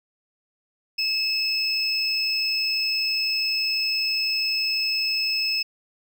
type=tone pair together; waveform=triangle; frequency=2609 / 5183 Hz; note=E7 / E8; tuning=-18 / -30 cents; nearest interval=octave; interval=1188 cents; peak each=-25 / -22 dBFS; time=0.98-5.63 s; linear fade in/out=10 ms; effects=none